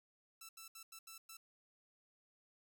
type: tone bursts at uneven times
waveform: 5% pulse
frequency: 1327 Hz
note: E6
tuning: 11 cents sharp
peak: -40 dBFS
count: 6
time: 0.41-0.49 / 0.57-0.68 / 0.75-0.83 / 0.92-0.99 / 1.07-1.18 / 1.29-1.37 s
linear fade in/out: 5 ms
effects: none